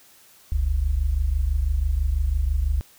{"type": "tone pair together", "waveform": "sine", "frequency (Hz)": [44.35, 70.4], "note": ["F1", "C#2"], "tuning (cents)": [27, 27], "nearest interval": "minor sixth", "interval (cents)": 800, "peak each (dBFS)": [-23, -21], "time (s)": [0.52, 2.81], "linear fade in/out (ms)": 0, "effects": ["white hiss -53 dBFS RMS until 2.98 s"]}